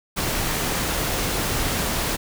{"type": "noise", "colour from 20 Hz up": "pink", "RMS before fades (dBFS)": -24, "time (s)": [0.16, 2.17], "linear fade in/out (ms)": 20, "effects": []}